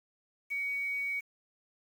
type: tone with quantisation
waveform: sine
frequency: 2248 Hz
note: C#7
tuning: 24 cents sharp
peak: -31 dBFS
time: 0.5-1.21 s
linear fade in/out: 20 ms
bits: 9
effects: none